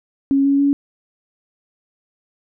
sine tone with pitch steps, 275.2 / 278.6 / 282 Hz, C#4 / C#4 / C#4, -12 / +9 / +30 cents, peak -12 dBFS, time 0.31-0.73 s, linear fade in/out 0 ms, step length 140 ms, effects none

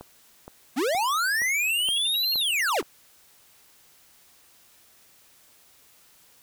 click train, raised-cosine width 1 ms, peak -26 dBFS, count 7, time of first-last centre 0.01-2.827 s, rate 2.13 Hz
square linear two-way sweep, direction up then down, 216.4 to 4297 to 216.4 Hz, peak -23 dBFS, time 0.76-2.82 s, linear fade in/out 20 ms, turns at 2.34 s
sine tone bursts, 2794 Hz, F7, in tune, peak -30 dBFS, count 13, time 1.69-2.791 s, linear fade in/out 5 ms, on 21 ms, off 69 ms
effects white hiss -57 dBFS RMS until 6.42 s

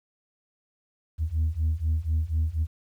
sine beating tone pair, 77.1 / 81.2 Hz, D#2 / E2, -15 / -26 cents, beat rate 4.1 Hz, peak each -25 / -24 dBFS, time 1.18-2.67 s, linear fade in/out 50 ms, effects tanh soft clip ceiling -19 dBFS + 10-bit

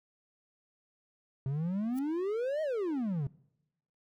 triangle exponential two-way sweep, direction up then down, 129.7 to 641 to 129.7 Hz, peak -28 dBFS, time 1.46-3.27 s, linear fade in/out 2 ms, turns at 2.62 s
blue noise with exponential growth, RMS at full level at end -47 dBFS, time 1.9-1.99 s, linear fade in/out 2 ms, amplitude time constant 18 ms
effects noise-tail reverb RT60 0.9 s tail -24 dB re dry

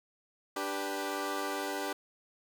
15% pulse chord, G major, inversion second, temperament equal, 293.7 / 392 / 493.9 Hz, D4 / G4 / B4, 0 / 0 / 0 cents, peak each -31 / -30 / -34 dBFS, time 0.56-1.93 s, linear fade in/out 5 ms, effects none

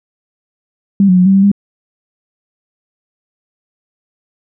sine tone with pitch steps, 197.8 / 182.8 / 181.3 / 193.1 / 194.8 / 201 Hz, G3 / F#3 / F#3 / G3 / G3 / G3, +16 / -21 / -35 / -26 / -11 / +44 cents, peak -5 dBFS, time 1-1.516 s, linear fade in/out 2 ms, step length 86 ms, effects none

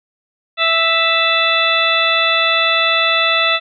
harmonic tone with a mistuned harmonic, 659.3 Hz, E5, in tune, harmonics 1 / 2 / 3 / 4 / 5 / 6, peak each -21 / -18 / -20 / -17 / -18 / -23 dBFS, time 0.57-3.6 s, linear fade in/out 50 ms, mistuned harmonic 5, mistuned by +95 cents, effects none

